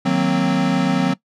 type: chord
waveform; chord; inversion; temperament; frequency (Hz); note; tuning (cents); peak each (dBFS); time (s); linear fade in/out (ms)
square; C half-diminished seventh; first; equal with one note detuned; 155.56 / 185 / 231.2 / 261.6; Eb3 / Gb3 / Bb3 / C4; 0 / 0 / -14 / 0; -25 / -20 / -25 / -20; 0.05-1.14; 10
effects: noise-tail reverb RT60 0.1 s tail -20 dB re dry + low-pass 5000 Hz 12 dB/octave